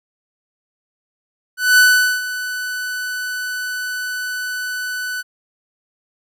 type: tone with ADSR envelope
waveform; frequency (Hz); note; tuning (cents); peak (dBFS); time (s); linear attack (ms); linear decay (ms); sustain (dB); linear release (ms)
45% pulse; 1495; F#6; +17; -7; 1.57-5.23; 210; 430; -15; 30
effects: none